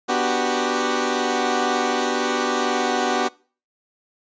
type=chord; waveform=15% pulse; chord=G major seventh; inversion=first; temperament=equal; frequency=246.9 / 293.7 / 370 / 392 Hz; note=B3 / D4 / F#4 / G4; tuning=0 / 0 / 0 / 0 cents; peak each=-18 / -21 / -18 / -19 dBFS; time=0.08-3.29 s; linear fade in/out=20 ms; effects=noise-tail reverb RT60 0.4 s tail -23 dB re dry + resampled to 16000 Hz